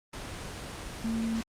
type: tone in noise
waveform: sine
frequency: 226.1 Hz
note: A3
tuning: 47 cents sharp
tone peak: -28 dBFS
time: 1.04-1.41 s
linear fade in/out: 5 ms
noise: pink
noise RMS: -39 dBFS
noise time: 0.13-1.43 s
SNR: +8 dB
effects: low-pass 8000 Hz 12 dB/octave + Opus 32 kbps